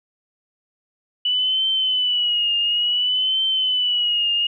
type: tone with vibrato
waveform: sine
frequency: 2960 Hz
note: F#7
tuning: in tune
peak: -17 dBFS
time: 1.25-4.47 s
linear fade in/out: 5 ms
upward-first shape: triangle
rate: 0.57 Hz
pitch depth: 86 cents each way
effects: none